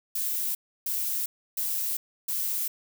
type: noise bursts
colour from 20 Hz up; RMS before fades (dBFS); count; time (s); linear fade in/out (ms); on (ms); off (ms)
violet; -29; 4; 0.15-2.68; 5; 400; 310
effects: none